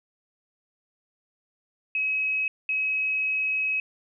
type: tone bursts at uneven times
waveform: sine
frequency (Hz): 2554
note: D#7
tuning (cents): +45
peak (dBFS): -23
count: 2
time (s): 1.95-2.48 / 2.69-3.8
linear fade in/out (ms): 2
effects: none